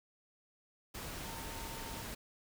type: tone in noise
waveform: sine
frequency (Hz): 909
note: A#5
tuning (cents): -44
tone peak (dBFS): -50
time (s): 1.24-2.02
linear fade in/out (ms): 10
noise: pink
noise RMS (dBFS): -44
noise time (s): 0.94-2.15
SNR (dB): -9
effects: none